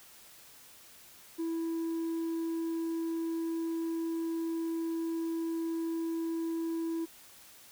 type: tone with hard clipping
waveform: triangle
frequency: 329.6 Hz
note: E4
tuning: in tune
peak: -30 dBFS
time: 1.38-7.06 s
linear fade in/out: 20 ms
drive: 1 dB
effects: white hiss -55 dBFS RMS until 7.71 s